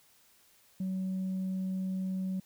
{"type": "tone", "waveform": "sine", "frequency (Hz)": 188.1, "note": "F#3", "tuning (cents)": 29, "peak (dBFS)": -29, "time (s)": [0.8, 2.4], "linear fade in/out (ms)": 5, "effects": ["tanh soft clip ceiling -29 dBFS", "white hiss -64 dBFS RMS until 2.45 s"]}